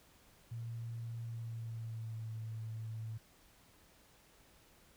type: tone with pitch glide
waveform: sine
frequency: 116 to 111.27 Hz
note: A#2 to A2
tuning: -8 to +20 cents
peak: -40 dBFS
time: 0.51-3.18 s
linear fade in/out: 10 ms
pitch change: -72 cents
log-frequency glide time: 1.22-2.33 s
effects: pink hiss -65 dBFS RMS until 4.96 s